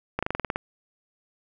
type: slowing click train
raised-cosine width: 0.5 ms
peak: -11 dBFS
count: 9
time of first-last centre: 0.19-0.559 s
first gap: 36 ms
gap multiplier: 1.07
effects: none